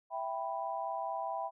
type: chord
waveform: sine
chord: E minor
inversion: none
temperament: equal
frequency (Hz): 659.3 / 784 / 987.8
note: E5 / G5 / B5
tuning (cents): 0 / 0 / 0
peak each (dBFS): -39 / -38 / -39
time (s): 0.1-1.51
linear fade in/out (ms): 50
effects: none